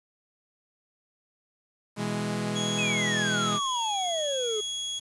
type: chord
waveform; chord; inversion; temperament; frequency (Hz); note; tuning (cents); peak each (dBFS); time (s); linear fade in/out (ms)
sawtooth; E major; second; equal; 123.47 / 164.81 / 207.7; B2 / E3 / G#3; 0 / 0 / 0; -31 / -30 / -26; 1.96-3.6; 50
type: tone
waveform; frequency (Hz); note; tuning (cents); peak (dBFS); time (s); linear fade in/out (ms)
30% pulse; 3330; G#7; +4; -27; 2.55-5; 20
type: exponential sweep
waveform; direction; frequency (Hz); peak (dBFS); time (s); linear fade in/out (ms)
triangle; down; 2605 to 412.8; -26; 2.78-4.61; 10
effects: resampled to 24000 Hz + 8-bit